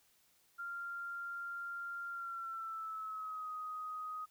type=tone with pitch glide; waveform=sine; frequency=1390 to 1252.7 Hz; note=F6 to D#6; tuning=-9 to +11 cents; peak=-40 dBFS; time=0.58-4.26 s; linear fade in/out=20 ms; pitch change=-180 cents; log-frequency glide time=2.1-3.5 s; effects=white hiss -71 dBFS RMS until 4.3 s